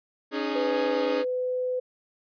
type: chord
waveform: sawtooth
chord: C# suspended second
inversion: none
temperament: equal with one note detuned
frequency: 277.2 / 306.1 / 415.3 Hz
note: C#4 / D#4 / G#4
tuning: 0 / -28 / 0 cents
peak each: -27 dBFS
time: 0.31-1.25 s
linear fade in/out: 50 ms
type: tone with pitch glide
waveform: sine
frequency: 501 to 504.5 Hz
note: B4 to B4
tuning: +25 to +37 cents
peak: -25 dBFS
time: 0.55-1.8 s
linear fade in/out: 10 ms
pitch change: +12 cents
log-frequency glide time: 0.72-1.56 s
effects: resampled to 11025 Hz